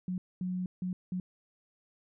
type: tone bursts at uneven times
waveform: sine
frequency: 182.5 Hz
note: F#3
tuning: 24 cents flat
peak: -31 dBFS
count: 4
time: 0.08-0.18 / 0.41-0.66 / 0.82-0.93 / 1.12-1.2 s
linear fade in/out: 2 ms
effects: none